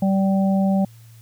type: harmonic tone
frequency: 193.6 Hz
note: G3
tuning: 21 cents flat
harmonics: 1 / 3 / 4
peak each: -16 / -26 / -28 dBFS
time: 0.02-0.85 s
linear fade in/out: 5 ms
effects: added 114 Hz sine -43 dBFS peak until 1.21 s + white hiss -55 dBFS RMS until 1.21 s